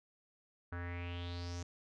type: tone with low-pass filter sweep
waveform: square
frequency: 87.31 Hz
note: F2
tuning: in tune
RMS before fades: -42 dBFS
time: 0.72-1.63 s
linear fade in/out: 5 ms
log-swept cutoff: 1500 to 6500 Hz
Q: 5.1
effects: none